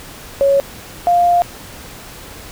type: tone pair in turn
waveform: sine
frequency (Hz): 554.4 / 700.5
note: C#5 / F5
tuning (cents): 0 / +5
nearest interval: major third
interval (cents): 405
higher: second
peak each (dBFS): -9 / -9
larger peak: neither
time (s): 0.41-0.6 / 1.07-1.42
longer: second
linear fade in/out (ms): 0
effects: pink hiss -35 dBFS RMS until 2.51 s